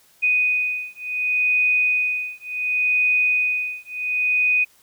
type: beating tone pair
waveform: sine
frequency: 2489 / 2489.69 Hz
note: D#7 / D#7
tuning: 0 / 0 cents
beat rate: 0.69 Hz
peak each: -21 dBFS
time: 0.22-4.65 s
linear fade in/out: 20 ms
effects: white hiss -56 dBFS RMS until 4.82 s